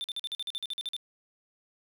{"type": "tone bursts", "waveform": "triangle", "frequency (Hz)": 3560, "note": "A7", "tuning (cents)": 20, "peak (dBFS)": -30, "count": 13, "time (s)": [0.01, 0.965], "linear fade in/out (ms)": 0, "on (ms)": 31, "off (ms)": 46, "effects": []}